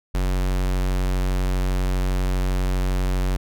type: tone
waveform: square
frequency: 46.25 Hz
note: F#1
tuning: in tune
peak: -20 dBFS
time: 0.14-3.37 s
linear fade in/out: 10 ms
effects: none